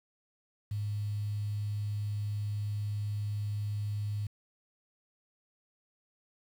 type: tone with quantisation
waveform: sine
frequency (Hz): 103.83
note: G#2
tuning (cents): 0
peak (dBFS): -31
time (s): 0.71-4.27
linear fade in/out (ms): 5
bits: 9
effects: none